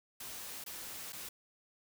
white noise with dropouts, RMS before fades -45 dBFS, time 0.2-1.29 s, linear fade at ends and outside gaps 5 ms, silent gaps 0.64-0.662 / 1.124-1.129 s, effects none

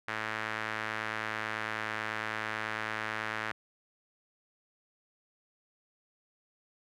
sawtooth tone with band-pass filter, 109.1 Hz, A2, 14 cents flat, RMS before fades -36 dBFS, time 0.08-3.52 s, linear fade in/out 5 ms, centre 1700 Hz, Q 2, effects none

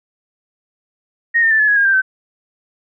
sine tone with pitch steps, 1864.7 / 1813.7 / 1764.1 / 1715.9 / 1669 / 1623.3 / 1578.9 / 1535.8 Hz, A#6 / A#6 / A6 / A6 / G#6 / G#6 / G6 / G6, 0 / -48 / +4 / -44 / +8 / -40 / +12 / -36 cents, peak -10 dBFS, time 1.34-2.02 s, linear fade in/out 20 ms, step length 85 ms, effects none

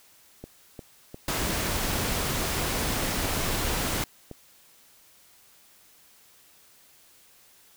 click train, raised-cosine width 2 ms, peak -25 dBFS, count 12, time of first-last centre 0.44-4.313 s, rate 2.84 Hz
pink noise, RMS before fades -28 dBFS, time 1.28-4.04 s, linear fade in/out 2 ms
effects white hiss -57 dBFS RMS until 7.76 s

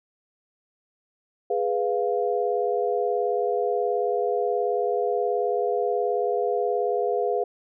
sine chord, F diminished, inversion first, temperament equal, 415.3 / 493.9 / 698.5 Hz, Ab4 / Cb5 / F5, 0 / 0 / 0 cents, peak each -25 / -26 / -27 dBFS, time 1.5-7.44 s, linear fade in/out 5 ms, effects none

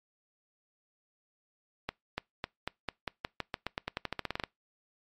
accelerating click train, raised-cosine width 0.3 ms, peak -16 dBFS, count 21, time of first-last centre 1.89-4.437 s, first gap 290 ms, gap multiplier 0.9, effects noise-tail reverb RT60 0.2 s tail -25 dB re dry + MP3 64 kbps

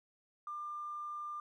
triangle tone with tanh clipping, 1196 Hz, D6, 31 cents sharp, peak -39 dBFS, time 0.47-1.4 s, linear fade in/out 2 ms, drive 2 dB, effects none

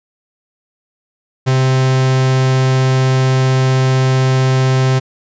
45% pulse tone, 130.81 Hz, C3, in tune, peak -10 dBFS, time 1.46-5 s, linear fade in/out 20 ms, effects resampled to 16000 Hz

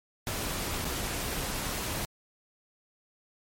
pink noise with dropouts, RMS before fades -33 dBFS, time 0.27-2.05 s, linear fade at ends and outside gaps 0 ms, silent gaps 0.846-0.852 s, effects MP3 64 kbps

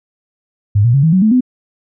sine tone with pitch steps, 102.5 / 119.11 / 138.41 / 160.84 / 186.9 / 217.2 / 252.4 Hz, G#2 / A#2 / C#3 / E3 / F#3 / A3 / B3, -22 / +38 / -2 / -42 / +18 / -22 / +38 cents, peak -7 dBFS, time 0.75-1.408 s, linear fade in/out 10 ms, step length 94 ms, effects none

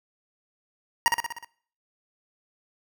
25% pulse tone with echo, 942 Hz, A#5, 18 cents sharp, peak -12 dBFS, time 1.06-1.08 s, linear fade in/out 0 ms, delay 61 ms, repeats 6, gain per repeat -4 dB, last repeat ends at 1.446 s, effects noise-tail reverb RT60 0.5 s tail -21 dB re dry

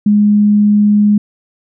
sine tone, 207.7 Hz, G#3, in tune, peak -6 dBFS, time 0.06-1.18 s, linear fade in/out 5 ms, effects none

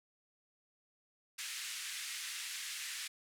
pink band-pass noise, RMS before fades -43 dBFS, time 1.38-3.08 s, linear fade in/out 10 ms, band 1800 to 11000 Hz, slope 24 dB/octave, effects none

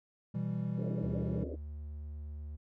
triangle chord, E minor, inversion second, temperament equal, 123.47 / 164.81 / 196 Hz, B2 / E3 / G3, 0 / 0 / 0 cents, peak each -35 dBFS, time 0.34-1.44 s, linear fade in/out 10 ms
pink band-pass noise, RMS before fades -42 dBFS, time 0.77-1.56 s, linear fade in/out 20 ms, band 260 to 600 Hz, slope 96 dB/octave
triangle tone, 74.3 Hz, D2, 21 cents sharp, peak -38 dBFS, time 1.02-2.57 s, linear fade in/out 20 ms
effects none

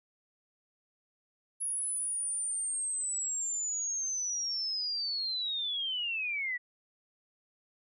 sine linear sweep, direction down, 10548 to 1917 Hz, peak -31 dBFS, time 1.6-6.58 s, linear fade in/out 20 ms, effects none

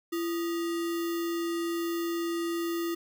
sine tone with sample-and-hold, 338.1 Hz, E4, 44 cents sharp, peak -28 dBFS, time 0.12-2.95 s, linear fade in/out 10 ms, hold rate 1575 Hz, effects none

